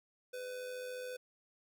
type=tone with amplitude modulation; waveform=square; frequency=502 Hz; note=B4; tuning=28 cents sharp; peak=-40 dBFS; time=0.33-1.17 s; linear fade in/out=10 ms; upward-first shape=sine; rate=94.3 Hz; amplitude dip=40%; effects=none